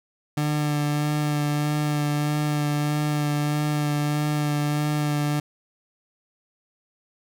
30% pulse tone with vibrato, 148.4 Hz, D3, 18 cents sharp, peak -19 dBFS, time 0.37-5.4 s, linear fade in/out 5 ms, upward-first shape sine, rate 1.6 Hz, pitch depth 15 cents each way, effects none

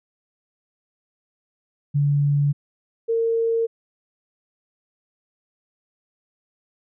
sine tone pair in turn, 143.7 / 457.1 Hz, D3 / A#4, -37 / -34 cents, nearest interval octave + minor sixth, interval 2003 cents, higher second, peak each -16 / -18 dBFS, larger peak first, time 1.94-2.53 / 3.08-3.67 s, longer neither, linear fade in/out 20 ms, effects none

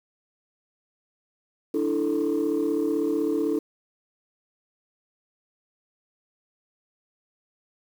sine chord, D suspended second, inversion none, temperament equal, 293.7 / 329.6 / 440 Hz, D4 / E4 / A4, 0 / 0 / 0 cents, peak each -25 dBFS, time 1.74-3.59 s, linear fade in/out 5 ms, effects tanh soft clip ceiling -17 dBFS + 8-bit

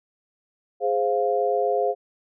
sine chord, F minor, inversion first, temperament equal, 415.3 / 523.3 / 698.5 Hz, Ab4 / C5 / F5, 0 / 0 / 0 cents, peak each -24 dBFS, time 0.8-1.95 s, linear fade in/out 50 ms, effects none

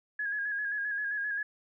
sine tone with vibrato, 1661.2 Hz, G#6, in tune, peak -30 dBFS, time 0.19-1.43 s, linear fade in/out 5 ms, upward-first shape square, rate 7.6 Hz, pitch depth 37 cents each way, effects none

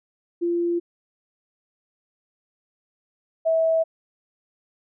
sine tone pair in turn, 344.2 / 649.8 Hz, F4 / E5, -25 / -25 cents, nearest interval major seventh, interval 1100 cents, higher second, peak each -20 / -17 dBFS, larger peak second, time 0.41-0.8 / 3.45-3.84 s, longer neither, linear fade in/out 20 ms, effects none

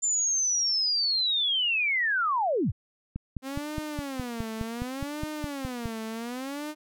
sine linear sweep, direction down, 7230 to 51.91 Hz, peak -23 dBFS, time 0.02-2.72 s, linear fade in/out 20 ms
click train, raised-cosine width 5 ms, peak -20 dBFS, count 14, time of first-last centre 3.16-5.857 s, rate 4.82 Hz
sawtooth tone with vibrato, 260.1 Hz, C4, 10 cents flat, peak -29 dBFS, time 3.42-6.75 s, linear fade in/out 50 ms, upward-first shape sine, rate 0.67 Hz, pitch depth 280 cents each way
effects none

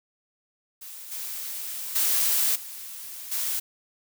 blue noise with level steps, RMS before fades -41 / -34 / -23 / -39 / -28 dBFS, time 0.81-3.6 s, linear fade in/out 10 ms, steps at 1.11 / 1.95 / 2.55 / 3.31 s, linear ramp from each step 10 ms, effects none

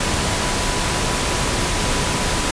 sine tone in noise, 988 Hz, B5, in tune, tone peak -31 dBFS, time 0-2.51 s, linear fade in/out 5 ms, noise pink, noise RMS -20 dBFS, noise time 0-2.51 s, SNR -14 dB, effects resampled to 22050 Hz

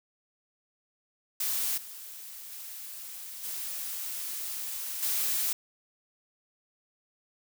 blue noise with level steps, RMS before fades -30 / -44 / -42 / -36 / -29 dBFS, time 1.4-5.53 s, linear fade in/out 5 ms, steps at 1.77 / 2.51 / 3.43 / 5.02 s, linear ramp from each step 10 ms, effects none

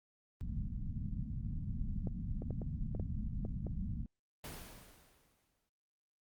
pink low-pass noise, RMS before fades -39 dBFS, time 0.41-4.06 s, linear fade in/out 0 ms, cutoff 230 Hz, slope 48 dB/octave
clicks, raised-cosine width 2 ms, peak -29 dBFS, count 8, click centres 2.072 / 2.421 / 2.507 / 2.618 / 2.95 / 2.998 / 3.451 / 3.668 s
pink noise with exponential decay, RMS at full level -44 dBFS, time 4.44-5.69 s, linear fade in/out 2 ms, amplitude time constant 270 ms
effects Opus 24 kbps

